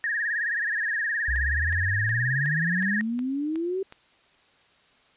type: tone with vibrato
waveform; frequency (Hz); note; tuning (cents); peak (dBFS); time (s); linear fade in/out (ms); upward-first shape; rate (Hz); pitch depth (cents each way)
sine; 1760; A6; 0; -24; 0.04-3.01; 0; sine; 19; 120
type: exponential sweep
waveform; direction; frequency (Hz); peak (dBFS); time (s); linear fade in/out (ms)
sine; up; 61.74 to 392; -25; 1.28-3.83; 5
type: click train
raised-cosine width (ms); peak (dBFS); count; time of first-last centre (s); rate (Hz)
0.3; -27; 8; 1.36-3.924; 2.73
effects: white hiss -60 dBFS RMS until 5.16 s + resampled to 8000 Hz